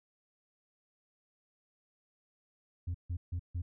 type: tone bursts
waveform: sine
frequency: 87.31 Hz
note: F2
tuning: in tune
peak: -30 dBFS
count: 4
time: 2.87-3.62 s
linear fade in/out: 10 ms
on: 75 ms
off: 150 ms
effects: tanh soft clip ceiling -32 dBFS